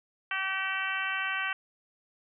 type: harmonic tone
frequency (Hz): 383.8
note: G4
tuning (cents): -37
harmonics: 2 / 3 / 4 / 5 / 6 / 7 / 8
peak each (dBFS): -42 / -37 / -33 / -36 / -38 / -36 / -41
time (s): 0.31-1.53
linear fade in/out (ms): 2
effects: none